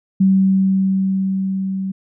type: tone with level ramp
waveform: sine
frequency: 191.6 Hz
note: G3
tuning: 39 cents flat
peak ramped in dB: -9 to -20 dBFS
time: 0.2-1.92 s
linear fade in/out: 10 ms
effects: none